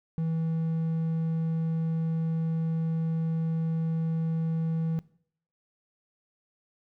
triangle tone, 162.5 Hz, E3, 24 cents flat, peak -24 dBFS, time 0.18-4.99 s, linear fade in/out 0 ms, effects noise-tail reverb RT60 0.6 s tail -20 dB re dry

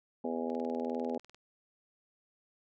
harmonic tone, 82.5 Hz, E2, 2 cents sharp, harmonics 3 / 4 / 5 / 6 / 7 / 8 / 9 / 10, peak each -36 / -47 / -39 / -39 / -42 / -45 / -54 / -43 dBFS, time 0.24-1.18 s, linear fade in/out 5 ms
click train, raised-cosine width 0.2 ms, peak -37 dBFS, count 18, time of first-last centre 0.5-1.346 s, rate 20.1 Hz
effects none

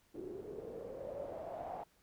white noise with low-pass filter sweep, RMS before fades -45 dBFS, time 0.14-1.84 s, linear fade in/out 10 ms, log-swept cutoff 360 to 760 Hz, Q 8.9, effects pink hiss -71 dBFS RMS until 2.02 s

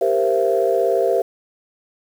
sine chord, C dominant seventh, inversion second, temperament equal with one note detuned, 392 / 466.2 / 523.3 / 672.3 Hz, G4 / Bb4 / C5 / E5, 0 / 0 / 0 / +34 cents, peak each -20 dBFS, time 0.01-1.22 s, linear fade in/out 5 ms, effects tanh soft clip ceiling -5 dBFS + 7-bit

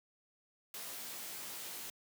white noise with comb filter, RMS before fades -45 dBFS, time 0.74-1.9 s, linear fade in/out 2 ms, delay 17 ms, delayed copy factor +0.95, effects high-pass 150 Hz 12 dB/octave

